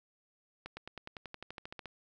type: accelerating click train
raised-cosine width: 0.3 ms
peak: -27 dBFS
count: 15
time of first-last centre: 0.66-1.857 s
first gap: 110 ms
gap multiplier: 0.96
effects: none